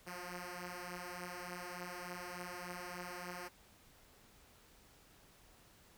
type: beating tone pair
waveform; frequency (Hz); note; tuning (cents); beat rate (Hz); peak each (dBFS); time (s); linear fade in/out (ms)
5% pulse; 176 / 179.4; F3 / F3; +14 / +47; 3.4; -37 / -35; 0.06-3.49; 20
effects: pink hiss -64 dBFS RMS until 5.97 s